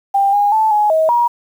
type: tone with pitch steps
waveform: sine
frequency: 793 / 818 / 875 / 839 / 636 / 953 Hz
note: G5 / G#5 / A5 / G#5 / D#5 / A#5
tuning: +20 / -26 / -10 / +17 / +38 / +38 cents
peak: -10 dBFS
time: 0.14-1.28 s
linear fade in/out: 10 ms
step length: 190 ms
effects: 7-bit